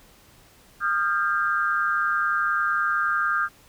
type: tone cluster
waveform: sine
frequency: 1224 / 1384 / 1595 Hz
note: D#6 / F6 / G6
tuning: -29 / -16 / +30 cents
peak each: -25 dBFS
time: 0.8-3.49 s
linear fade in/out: 50 ms
effects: pink hiss -54 dBFS RMS until 3.68 s